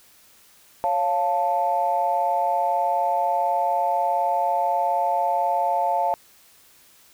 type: chord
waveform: sine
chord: Db augmented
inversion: none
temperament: equal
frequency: 554.4 / 698.5 / 880 Hz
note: Db5 / F5 / A5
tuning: 0 / 0 / 0 cents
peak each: -27 / -22 / -22 dBFS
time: 0.84-6.14 s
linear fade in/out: 0 ms
effects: tanh soft clip ceiling -10 dBFS + white hiss -54 dBFS RMS until 7.13 s